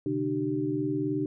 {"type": "tone cluster", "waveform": "sine", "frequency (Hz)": [128.4, 147.3, 301.2, 384.4], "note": ["C3", "D3", "D4", "G4"], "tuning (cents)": [-32, 6, 44, -34], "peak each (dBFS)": [-36, -37, -28, -32], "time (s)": [0.06, 1.26], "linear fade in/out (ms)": 2, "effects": []}